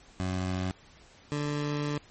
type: tone pair in turn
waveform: 20% pulse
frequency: 92.5 / 146.83 Hz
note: F#2 / D3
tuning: 0 / 0 cents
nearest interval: minor sixth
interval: 800 cents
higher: second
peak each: -24 dBFS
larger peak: neither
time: 0.2-0.71 / 1.32-1.98 s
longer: second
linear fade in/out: 0 ms
effects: pink hiss -56 dBFS RMS until 2.1 s + MP3 32 kbps